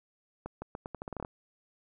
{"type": "accelerating click train", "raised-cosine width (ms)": 1, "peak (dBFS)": -24, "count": 12, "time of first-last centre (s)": [0.46, 1.249], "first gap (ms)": 160, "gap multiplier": 0.82, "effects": []}